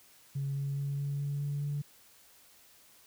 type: tone with pitch steps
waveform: sine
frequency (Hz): 138.59 / 139.55 / 140.52 / 141.5 / 142.49 / 143.48 / 144.48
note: C#3 / C#3 / C#3 / C#3 / C#3 / D3 / D3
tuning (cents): 0 / +12 / +24 / +36 / +48 / -40 / -28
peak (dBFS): -30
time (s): 0.35-1.82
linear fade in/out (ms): 10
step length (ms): 210
effects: tanh soft clip ceiling -27 dBFS + white hiss -60 dBFS RMS until 3.06 s